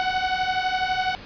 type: beating tone pair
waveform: sawtooth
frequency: 739 / 751 Hz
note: F#5 / F#5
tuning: -2 / +26 cents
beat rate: 12 Hz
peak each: -21 / -21 dBFS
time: 0-1.15 s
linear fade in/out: 0 ms
effects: pink hiss -41 dBFS RMS until 1.25 s + resampled to 11025 Hz